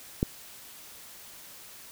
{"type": "click", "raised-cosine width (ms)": 3, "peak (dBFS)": -11, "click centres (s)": 0.229, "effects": ["white hiss -48 dBFS RMS until 1.91 s"]}